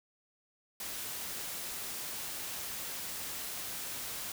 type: noise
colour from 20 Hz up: white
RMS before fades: -40 dBFS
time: 0.8-4.32 s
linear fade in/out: 2 ms
effects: none